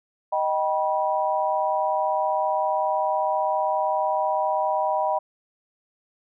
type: chord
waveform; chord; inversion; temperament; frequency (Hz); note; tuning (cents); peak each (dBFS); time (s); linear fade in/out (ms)
sine; Eb augmented; none; just; 622.3 / 777.8 / 972.3; Eb5 / G5 / B5; 0 / -14 / -27; -25; 0.32-5.19; 10
effects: none